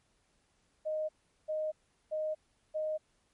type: tone bursts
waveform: sine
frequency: 620 Hz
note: D#5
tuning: 6 cents flat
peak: -31 dBFS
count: 4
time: 0.85-2.98 s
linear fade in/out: 20 ms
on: 240 ms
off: 390 ms
effects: pink hiss -73 dBFS RMS until 3.33 s + MP3 48 kbps